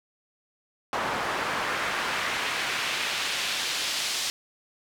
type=noise with band-pass filter sweep; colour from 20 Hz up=pink; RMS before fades=-29 dBFS; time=0.93-4.3 s; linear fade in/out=0 ms; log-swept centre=1000 to 4700 Hz; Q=0.99; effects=none

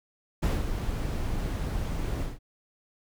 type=noise with ADSR envelope; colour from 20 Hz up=brown; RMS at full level=-23 dBFS; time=0.42-2.39 s; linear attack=15 ms; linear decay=200 ms; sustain=-7 dB; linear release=170 ms; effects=none

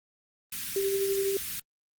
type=band-stop noise; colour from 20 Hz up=white; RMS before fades=-35 dBFS; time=0.52-1.6 s; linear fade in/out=5 ms; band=250 to 1500 Hz; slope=24 dB/octave
type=tone with tremolo; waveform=sine; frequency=392 Hz; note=G4; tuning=in tune; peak=-24 dBFS; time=0.76-1.37 s; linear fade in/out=2 ms; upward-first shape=sine; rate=12 Hz; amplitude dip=35%
effects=Opus 24 kbps

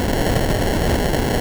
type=noise with sample-and-hold; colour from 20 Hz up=pink; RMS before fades=-18 dBFS; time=0-1.4 s; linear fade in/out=0 ms; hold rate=1225 Hz; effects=none

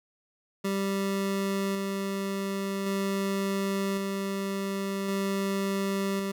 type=tone with tremolo; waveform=25% pulse; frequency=196 Hz; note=G3; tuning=in tune; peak=-23 dBFS; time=0.64-6.32 s; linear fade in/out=10 ms; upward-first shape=square; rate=0.45 Hz; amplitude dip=25%; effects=none

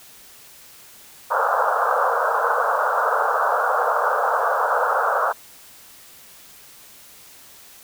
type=band-pass noise; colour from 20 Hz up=white; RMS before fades=-20 dBFS; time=1.3-5.33 s; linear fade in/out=20 ms; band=460 to 1500 Hz; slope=96 dB/octave; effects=white hiss -46 dBFS RMS until 7.83 s

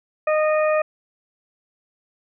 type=harmonic tone; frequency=616 Hz; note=D#5; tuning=17 cents flat; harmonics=1 / 2 / 3 / 4; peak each=-17 / -25 / -30 / -30 dBFS; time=0.27-0.82 s; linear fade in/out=5 ms; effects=none

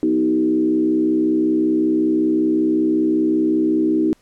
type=tone with frequency modulation; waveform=sine; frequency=315.3 Hz; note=D#4; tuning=23 cents sharp; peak=-14 dBFS; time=0.03-4.13 s; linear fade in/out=0 ms; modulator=65.3 Hz; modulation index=0.88; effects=pink hiss -58 dBFS RMS until 4.21 s + low-pass 11000 Hz 12 dB/octave

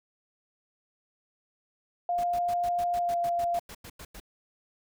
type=tone with pitch glide; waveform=sine; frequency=702 to 692.3 Hz; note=F5 to F5; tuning=+9 to -15 cents; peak=-25 dBFS; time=2.09-3.59 s; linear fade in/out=2 ms; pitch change=-24 cents; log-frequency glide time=3-3.14 s
type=noise bursts; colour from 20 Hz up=pink; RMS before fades=-44 dBFS; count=14; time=2.18-4.201 s; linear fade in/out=5 ms; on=58 ms; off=93 ms
effects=none

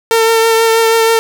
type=tone with vibrato; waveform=sawtooth; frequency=452.4 Hz; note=A4; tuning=48 cents sharp; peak=-4 dBFS; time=0.11-1.19 s; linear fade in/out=0 ms; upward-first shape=triangle; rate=6.2 Hz; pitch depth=20 cents each way; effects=7-bit

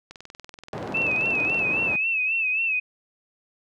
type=click train; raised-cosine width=0.2 ms; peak=-24 dBFS; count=32; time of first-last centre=0.11-1.593 s; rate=20.9 Hz
type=band-pass noise; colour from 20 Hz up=white; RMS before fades=-33 dBFS; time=0.73-1.96 s; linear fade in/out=2 ms; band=100 to 650 Hz; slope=12 dB/octave
type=tone with vibrato; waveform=sine; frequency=2603 Hz; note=E7; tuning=22 cents flat; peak=-21 dBFS; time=0.94-2.8 s; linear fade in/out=10 ms; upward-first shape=sine; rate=3.7 Hz; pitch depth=76 cents each way
effects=none

